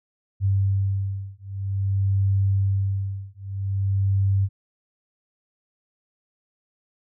sine beating tone pair, 97.6 / 98.11 Hz, G2 / G2, -7 / +2 cents, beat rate 0.51 Hz, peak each -23 dBFS, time 0.4-4.49 s, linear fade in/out 50 ms, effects none

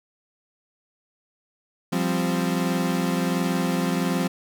35% pulse chord, F suspended second, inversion none, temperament equal with one note detuned, 174.61 / 196 / 260.9 Hz, F3 / G3 / C4, 0 / 0 / -5 cents, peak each -23 / -26 / -25 dBFS, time 1.92-4.28 s, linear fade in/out 10 ms, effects none

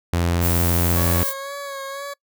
sawtooth tone, 86 Hz, F2, 26 cents flat, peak -14 dBFS, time 0.13-1.23 s, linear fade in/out 0 ms
violet noise, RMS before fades -24 dBFS, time 0.4-1.34 s, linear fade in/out 50 ms
20% pulse tone with vibrato, 555 Hz, C#5, 2 cents sharp, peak -24 dBFS, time 0.96-2.14 s, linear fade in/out 10 ms, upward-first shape sine, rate 2 Hz, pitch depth 36 cents each way
effects noise-tail reverb RT60 0.1 s tail -24 dB re dry

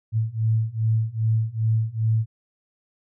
sine beating tone pair, 110 / 112.5 Hz, A2 / A2, 0 / +39 cents, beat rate 2.5 Hz, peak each -23 / -22 dBFS, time 0.12-2.26 s, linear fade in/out 50 ms, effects none

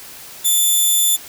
5% pulse tone, 3520 Hz, A7, in tune, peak -5 dBFS, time 0.44-1.17 s, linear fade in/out 20 ms, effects white hiss -37 dBFS RMS until 1.28 s

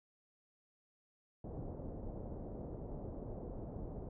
pink low-pass noise, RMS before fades -45 dBFS, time 1.44-4.09 s, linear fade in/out 5 ms, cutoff 660 Hz, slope 24 dB/octave, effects none

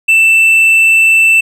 triangle tone, 2661 Hz, E7, 16 cents sharp, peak -3 dBFS, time 0.08-1.41 s, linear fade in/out 10 ms, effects none

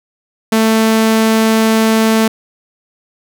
sawtooth tone, 221.8 Hz, A3, 14 cents sharp, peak -5 dBFS, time 0.52-2.28 s, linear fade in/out 5 ms, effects none

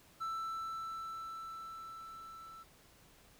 triangle tone with level ramp, 1327 Hz, E6, 11 cents sharp, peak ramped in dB -34 to -48 dBFS, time 0.2-2.64 s, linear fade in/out 20 ms, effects pink hiss -63 dBFS RMS until 3.39 s

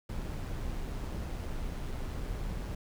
brown noise with amplitude modulation, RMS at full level -35 dBFS, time 0.09-2.75 s, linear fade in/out 5 ms, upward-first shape sine, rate 127 Hz, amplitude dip 30%, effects none

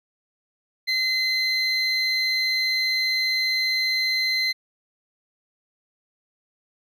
triangle tone pair together, 2055 / 4110 Hz, C7 / C8, -32 / -32 cents, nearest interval octave, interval 1200 cents, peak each -22 dBFS, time 0.87-4.53 s, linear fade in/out 20 ms, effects none

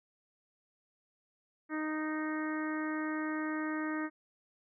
harmonic tone, 309.7 Hz, D#4, 8 cents flat, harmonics 1 / 2 / 3 / 4 / 5 / 6 / 7, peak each -34 / -45 / -46 / -43 / -44 / -43 / -50 dBFS, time 1.69-4.1 s, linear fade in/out 50 ms, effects none

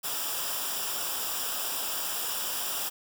white noise with comb filter, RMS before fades -32 dBFS, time 0.03-2.9 s, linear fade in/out 20 ms, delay 0.47 ms, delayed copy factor -0.7, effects none

